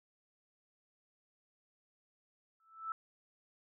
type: tone with exponential growth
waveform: sine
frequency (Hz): 1318.5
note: E6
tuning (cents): 0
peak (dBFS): -33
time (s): 2.6-2.92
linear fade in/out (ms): 1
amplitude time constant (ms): 68
effects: none